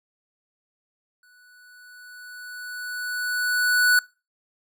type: tone with exponential growth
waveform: square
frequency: 1480 Hz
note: F#6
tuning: in tune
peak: -15 dBFS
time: 1.23-3.99 s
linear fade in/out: 2 ms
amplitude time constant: 600 ms
effects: noise-tail reverb RT60 0.3 s tail -23 dB re dry